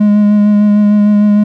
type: tone with vibrato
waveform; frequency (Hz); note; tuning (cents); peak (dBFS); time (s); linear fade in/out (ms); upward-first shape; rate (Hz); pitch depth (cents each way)
triangle; 207.7; G#3; 0; -3; 0-1.44; 10; sine; 6.6; 16
effects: none